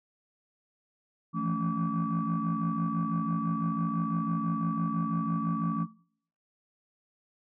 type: tone cluster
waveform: sine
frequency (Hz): 165 / 171 / 218.6 / 279.2 / 1149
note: E3 / F3 / A3 / C#4 / D6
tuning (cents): +2 / -36 / -11 / +13 / -38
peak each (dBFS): -32 / -33 / -32 / -35 / -32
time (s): 1.33-5.87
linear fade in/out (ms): 50
effects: noise-tail reverb RT60 0.6 s tail -22 dB re dry + tanh soft clip ceiling -20 dBFS